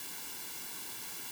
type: noise with comb filter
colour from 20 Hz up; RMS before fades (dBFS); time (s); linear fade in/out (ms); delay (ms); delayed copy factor
white; -43; 0-1.31; 0; 1.6; -0.65
effects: none